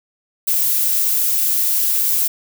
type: noise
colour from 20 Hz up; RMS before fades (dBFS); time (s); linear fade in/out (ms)
violet; -17; 0.47-2.28; 10
effects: none